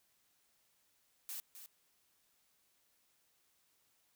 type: noise with echo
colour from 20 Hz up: blue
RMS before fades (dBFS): -44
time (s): 1.29-1.4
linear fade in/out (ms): 0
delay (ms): 260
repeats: 1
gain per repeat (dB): -9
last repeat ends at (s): 1.66
effects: white hiss -75 dBFS RMS until 4.15 s